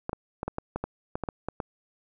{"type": "clicks", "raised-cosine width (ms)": 1, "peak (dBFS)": -16, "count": 12, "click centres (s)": [0.094, 0.131, 0.431, 0.48, 0.584, 0.76, 0.84, 1.155, 1.237, 1.288, 1.486, 1.602], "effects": []}